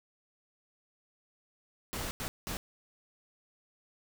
pink noise bursts at uneven times, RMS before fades -37 dBFS, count 3, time 1.93-2.11 / 2.2-2.28 / 2.47-2.57 s, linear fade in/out 0 ms, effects none

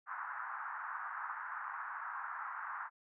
white band-pass noise, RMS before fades -43 dBFS, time 0.06-2.9 s, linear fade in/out 50 ms, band 890 to 1600 Hz, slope 48 dB/octave, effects none

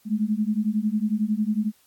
sine beating tone pair, 207.7 / 218.7 Hz, G#3 / A3, 0 / -10 cents, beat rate 11 Hz, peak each -24 dBFS, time 0.05-1.72 s, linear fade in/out 50 ms, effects white hiss -61 dBFS RMS until 1.86 s + AAC 64 kbps

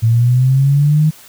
sine linear sweep, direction up, 111.6 to 156.7 Hz, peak -8 dBFS, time 0.02-1.11 s, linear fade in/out 20 ms, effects white hiss -41 dBFS RMS until 1.28 s

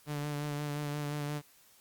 sawtooth tone with vibrato, 146.83 Hz, D3, in tune, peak -30 dBFS, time 0.06-1.42 s, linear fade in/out 50 ms, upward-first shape sine, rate 5.7 Hz, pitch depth 24 cents each way, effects white hiss -62 dBFS RMS until 1.8 s + Opus 48 kbps

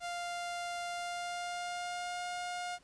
sawtooth tone with pitch glide, 698.5 to 711.9 Hz, F5 to F5, 0 to +33 cents, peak -33 dBFS, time 0-2.79 s, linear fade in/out 50 ms, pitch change +33 cents, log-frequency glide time 0.88-2.28 s, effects pink hiss -66 dBFS RMS until 2.83 s + resampled to 22050 Hz

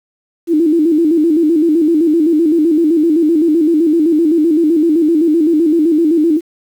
sine tone with vibrato, 320 Hz, D#4, 49 cents sharp, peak -8 dBFS, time 0.47-6.41 s, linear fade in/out 50 ms, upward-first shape square, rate 7.8 Hz, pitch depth 93 cents each way, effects 7-bit

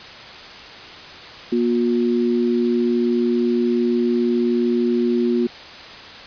sine tone pair together, 239.4 / 358.7 Hz, A#3 / F4, +46 / +46 cents, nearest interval perfect fifth, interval 700 cents, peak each -18 / -19 dBFS, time 1.52-5.47 s, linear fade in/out 5 ms, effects white hiss -37 dBFS RMS until 6.26 s + resampled to 11025 Hz

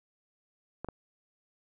clicks, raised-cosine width 1 ms, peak -23 dBFS, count 2, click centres 0.846 / 0.887 s, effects none

